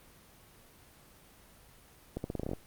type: accelerating click train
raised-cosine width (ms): 2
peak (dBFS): -21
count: 10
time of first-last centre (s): 2.17-2.534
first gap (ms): 71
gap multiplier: 0.85
effects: pink hiss -58 dBFS RMS until 2.66 s + Opus 24 kbps